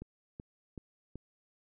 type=click train; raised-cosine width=3 ms; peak=-30 dBFS; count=4; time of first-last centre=0.02-1.156 s; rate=2.64 Hz; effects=none